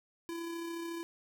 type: tone with amplitude modulation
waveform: square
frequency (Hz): 336.2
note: E4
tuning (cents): +34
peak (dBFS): -37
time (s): 0.29-1.03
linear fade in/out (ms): 0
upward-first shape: sine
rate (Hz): 33.9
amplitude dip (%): 30
effects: none